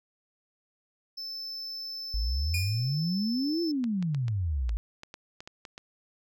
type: tone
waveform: triangle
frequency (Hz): 5274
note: E8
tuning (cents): 0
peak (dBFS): -34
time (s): 1.17-3.72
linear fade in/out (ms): 10
type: exponential two-way sweep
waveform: sine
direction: up then down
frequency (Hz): 50.5 to 349.2 to 50.5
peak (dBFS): -26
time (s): 2.14-4.77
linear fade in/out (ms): 0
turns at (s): 3.62
type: tone with exponential decay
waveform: sawtooth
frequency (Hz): 2442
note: D#7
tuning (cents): -33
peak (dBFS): -25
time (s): 2.54-2.97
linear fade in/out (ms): 2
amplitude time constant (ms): 93
type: clicks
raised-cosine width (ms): 0.2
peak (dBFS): -25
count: 11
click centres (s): 3.841 / 4.026 / 4.147 / 4.282 / 4.693 / 5.034 / 5.141 / 5.405 / 5.475 / 5.652 / 5.779
effects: none